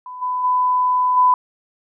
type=tone with level steps; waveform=sine; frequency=1001 Hz; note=B5; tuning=23 cents sharp; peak=-30 / -19 / -14 / -10 dBFS; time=0.06-1.34 s; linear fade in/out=2 ms; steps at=0.21 / 0.43 / 1.16 s; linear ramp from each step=20 ms; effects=none